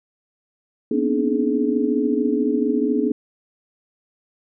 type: tone cluster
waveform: sine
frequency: 241.2 / 255.2 / 282 / 306.5 / 423.8 Hz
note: B3 / C4 / C#4 / D#4 / G#4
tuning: -41 / -43 / +30 / -26 / +35 cents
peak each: -23 / -26 / -23 / -24 / -23 dBFS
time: 0.91-3.12 s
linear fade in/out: 5 ms
effects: none